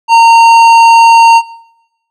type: tone with tanh clipping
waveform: sine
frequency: 919 Hz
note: A#5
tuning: 25 cents flat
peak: -3 dBFS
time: 0.08-1.42 s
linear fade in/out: 50 ms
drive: 13 dB
effects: noise-tail reverb RT60 0.9 s tail -21 dB re dry